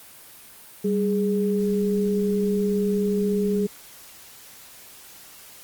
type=tone pair together; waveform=sine; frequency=196 / 415.3 Hz; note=G3 / G#4; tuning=0 / 0 cents; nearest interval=octave + minor second; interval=1300 cents; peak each=-22 / -23 dBFS; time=0.84-3.67 s; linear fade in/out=10 ms; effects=white hiss -46 dBFS RMS until 5.63 s + Opus 32 kbps